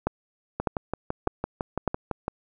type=two click trains; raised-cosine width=1 ms; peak=-9 / -13 dBFS; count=4 / 11; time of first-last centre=0.07-1.877 / 0.6-2.281 s; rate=1.66 / 5.95 Hz; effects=none